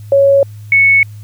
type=tone pair in turn; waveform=sine; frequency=554.4 / 2210 Hz; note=C#5 / C#7; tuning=0 / -6 cents; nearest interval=2 octaves; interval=2394 cents; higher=second; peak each=-5 dBFS; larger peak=neither; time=0.12-0.43 / 0.72-1.03 s; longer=neither; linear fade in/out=2 ms; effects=added 105 Hz sine -28 dBFS peak until 1.23 s + white hiss -49 dBFS RMS until 1.23 s